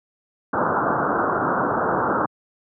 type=low-pass noise; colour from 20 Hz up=white; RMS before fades=-21 dBFS; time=0.53-2.26 s; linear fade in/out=5 ms; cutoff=1500 Hz; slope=96 dB/octave; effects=high-pass 150 Hz 12 dB/octave